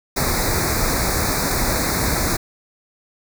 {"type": "band-stop noise", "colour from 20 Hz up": "pink", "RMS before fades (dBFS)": -20, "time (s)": [0.16, 2.37], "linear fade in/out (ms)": 10, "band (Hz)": [2400, 3800], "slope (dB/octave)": 96, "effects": []}